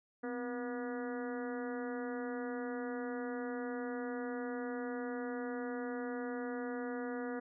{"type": "harmonic tone with a mistuned harmonic", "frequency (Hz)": 241.6, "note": "B3", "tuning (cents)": -38, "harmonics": [1, 2, 3, 4, 5, 6, 7, 8], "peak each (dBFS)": [-40, -41, -48, -54, -52, -50, -52, -55], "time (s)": [0.23, 7.4], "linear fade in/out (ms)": 10, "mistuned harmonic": 1, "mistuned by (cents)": 92, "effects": []}